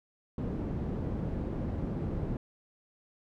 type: low-pass noise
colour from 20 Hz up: white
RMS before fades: -34 dBFS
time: 0.38-2.37 s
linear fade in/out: 2 ms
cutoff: 240 Hz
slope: 12 dB/octave
effects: none